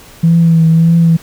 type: tone with vibrato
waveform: sine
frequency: 164.81 Hz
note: E3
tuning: in tune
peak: -4 dBFS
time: 0.23-1.17 s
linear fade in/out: 10 ms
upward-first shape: triangle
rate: 1.7 Hz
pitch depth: 38 cents each way
effects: tanh soft clip ceiling 0 dBFS + pink hiss -38 dBFS RMS until 1.22 s